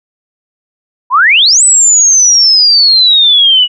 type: exponential two-way sweep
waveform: sine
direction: up then down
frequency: 938 to 8090 to 2900 Hz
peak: -3 dBFS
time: 1.1-3.68 s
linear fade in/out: 50 ms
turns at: 1.63 s
effects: none